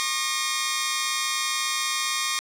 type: tone cluster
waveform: 10% pulse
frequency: 1082 / 1209 / 1871 Hz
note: C#6 / D6 / A#6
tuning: -42 / +50 / +6 cents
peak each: -20 dBFS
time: 0-2.39 s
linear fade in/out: 0 ms
effects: low-pass 12000 Hz 12 dB/octave + 8-bit